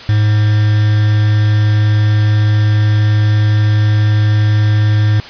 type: tone with quantisation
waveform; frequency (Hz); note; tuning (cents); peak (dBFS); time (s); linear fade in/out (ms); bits
triangle; 106; G#2; +36; -6; 0.09-5.2; 0; 4
effects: white hiss -31 dBFS RMS until 5.29 s + resampled to 11025 Hz